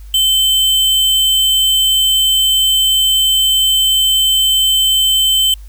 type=tone with sample-and-hold; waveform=sine; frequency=3079 Hz; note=G7; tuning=32 cents flat; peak=-9 dBFS; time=0.14-5.54 s; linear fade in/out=2 ms; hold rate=11025 Hz; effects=added 50 Hz sine -30 dBFS peak until 5.68 s + white hiss -50 dBFS RMS until 5.68 s